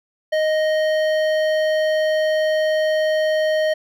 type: tone with hard clipping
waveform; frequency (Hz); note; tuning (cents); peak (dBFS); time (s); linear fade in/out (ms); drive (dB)
sine; 622.3; D#5; 0; -18; 0.32-3.74; 10; 12
effects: none